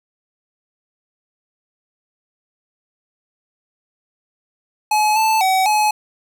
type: tone with pitch steps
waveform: square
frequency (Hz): 851 / 878 / 757 / 849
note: G#5 / A5 / F#5 / G#5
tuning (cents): +42 / -4 / +39 / +38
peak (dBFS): -14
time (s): 4.91-5.91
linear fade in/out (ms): 5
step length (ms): 250
effects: none